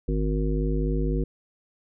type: harmonic tone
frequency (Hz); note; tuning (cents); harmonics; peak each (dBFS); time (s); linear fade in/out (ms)
51.91; G#1; 0; 1 / 3 / 5 / 7 / 9; -24 / -29 / -31 / -32 / -34; 0.08-1.24; 5
effects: none